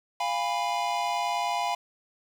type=chord; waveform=square; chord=F diminished; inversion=none; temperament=equal with one note detuned; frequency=698.5 / 817.3 / 987.8 Hz; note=F5 / Ab5 / Cb6; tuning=0 / -28 / 0 cents; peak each=-31 dBFS; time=0.2-1.75 s; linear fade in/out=5 ms; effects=low-pass 6000 Hz 12 dB/octave + 8-bit